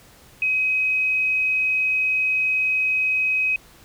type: tone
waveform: sine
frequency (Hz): 2531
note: D#7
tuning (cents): +29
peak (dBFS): -18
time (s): 0.42-3.56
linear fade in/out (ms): 2
effects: pink hiss -50 dBFS RMS until 3.84 s